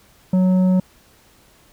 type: tone with tanh clipping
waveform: sine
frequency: 184.8 Hz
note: F#3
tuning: 2 cents flat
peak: -14 dBFS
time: 0.33-0.8 s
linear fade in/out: 5 ms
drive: 8 dB
effects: pink hiss -53 dBFS RMS until 1.72 s